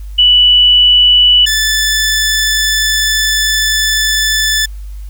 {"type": "tone pair in turn", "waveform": ["sine", "15% pulse"], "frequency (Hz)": [2960, 1748.7], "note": ["F#7", "A6"], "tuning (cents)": [0, -11], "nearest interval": "major sixth", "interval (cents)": 911, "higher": "first", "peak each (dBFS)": -4, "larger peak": "neither", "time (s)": [[0.18, 1.46], [1.46, 4.66]], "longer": "second", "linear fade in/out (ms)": 10, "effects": ["added 50 Hz sine -23 dBFS peak until 5.09 s", "white hiss -48 dBFS RMS until 5.09 s"]}